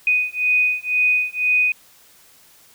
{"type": "beating tone pair", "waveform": "sine", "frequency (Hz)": [2489, 2491], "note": ["D#7", "D#7"], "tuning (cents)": [0, 1], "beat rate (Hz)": 2, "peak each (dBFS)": -19, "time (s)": [0.07, 1.72], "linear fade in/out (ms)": 2, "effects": ["white hiss -51 dBFS RMS until 2.74 s"]}